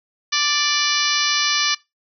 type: harmonic tone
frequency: 587.3 Hz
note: D5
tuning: in tune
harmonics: 2 / 3 / 4 / 5 / 6 / 7 / 8 / 9 / 10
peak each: -26 / -26 / -26 / -26 / -26 / -26 / -26 / -26 / -26 dBFS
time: 0.32-1.75 s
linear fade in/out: 10 ms
effects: noise-tail reverb RT60 0.2 s tail -20 dB re dry